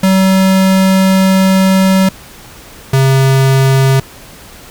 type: tone pair in turn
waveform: square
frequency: 190.2 / 134.17 Hz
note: F#3 / C3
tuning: +48 / +44 cents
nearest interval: tritone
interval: 604 cents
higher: first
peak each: -7 dBFS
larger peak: neither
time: 0.03-2.09 / 2.93-4 s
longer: first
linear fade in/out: 5 ms
effects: pink hiss -35 dBFS RMS until 4.7 s